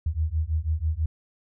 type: beating tone pair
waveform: sine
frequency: 76.1 / 82.2 Hz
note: D#2 / E2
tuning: -38 / -4 cents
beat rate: 6.1 Hz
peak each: -26 / -26 dBFS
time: 0.06-1.06 s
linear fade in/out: 5 ms
effects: none